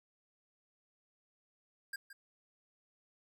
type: tone with echo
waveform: square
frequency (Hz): 1610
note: G6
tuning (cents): +46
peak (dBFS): -39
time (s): 1.93-1.96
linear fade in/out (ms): 5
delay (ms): 170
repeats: 1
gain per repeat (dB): -12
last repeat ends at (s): 2.13
effects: none